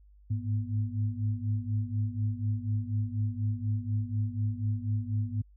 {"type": "tone cluster", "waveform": "sine", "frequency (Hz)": [103.5, 107.6, 243.6], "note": ["G#2", "A2", "B3"], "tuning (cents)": [-5, -38, -24], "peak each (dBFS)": [-30, -32, -39], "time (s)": [0.3, 5.42], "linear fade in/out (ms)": 10, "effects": ["added 50 Hz sine -54 dBFS peak until 5.56 s"]}